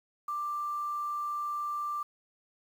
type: tone with quantisation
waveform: sine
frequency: 1181 Hz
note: D6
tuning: 9 cents sharp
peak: -31 dBFS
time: 0.28-2.03 s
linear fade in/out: 5 ms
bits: 9
effects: none